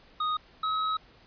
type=tone pair in turn; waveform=square; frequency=1244 / 1279 Hz; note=D#6 / D#6; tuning=-1 / +47 cents; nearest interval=unison; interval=48 cents; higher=second; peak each=-27 dBFS; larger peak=neither; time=0.2-0.37 / 0.63-0.97 s; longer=second; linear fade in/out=5 ms; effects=pink hiss -57 dBFS RMS until 1.26 s + resampled to 11025 Hz